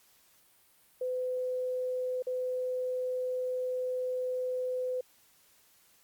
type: tone with dropouts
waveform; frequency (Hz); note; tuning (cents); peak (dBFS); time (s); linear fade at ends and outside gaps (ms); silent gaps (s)
sine; 506; B4; +42; -30; 1.01-5.01; 5; 2.224-2.268
effects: white hiss -64 dBFS RMS until 6.03 s + Opus 48 kbps